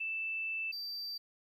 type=tone pair in turn; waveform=sine / triangle; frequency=2646 / 4666 Hz; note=E7 / D8; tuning=+6 / -12 cents; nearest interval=minor seventh; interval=982 cents; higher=second; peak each=-34 / -37 dBFS; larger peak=first; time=0-0.72 / 0.72-1.18 s; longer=first; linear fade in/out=10 ms; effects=12-bit